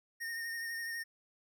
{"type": "tone with vibrato", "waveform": "square", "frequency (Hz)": 1841, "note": "A#6", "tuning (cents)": -22, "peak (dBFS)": -38, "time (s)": [0.2, 1.04], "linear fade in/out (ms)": 20, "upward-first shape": "sine", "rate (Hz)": 12, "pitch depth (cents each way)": 25, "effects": []}